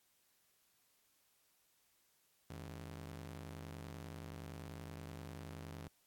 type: ring-modulated tone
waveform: sawtooth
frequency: 119.5 Hz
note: A#2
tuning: 43 cents sharp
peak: -40 dBFS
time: 2.5-5.88 s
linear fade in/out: 0 ms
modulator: 34.5 Hz
effects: white hiss -75 dBFS RMS until 6.06 s + AAC 64 kbps